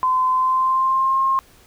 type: tone with pitch glide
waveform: sine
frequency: 1026 to 1069 Hz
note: C6 to C6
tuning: -34 to +37 cents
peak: -15 dBFS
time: 0.03-1.39 s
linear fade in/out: 0 ms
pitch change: +71 cents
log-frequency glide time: 0.3-1.2 s
effects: pink hiss -51 dBFS RMS until 1.66 s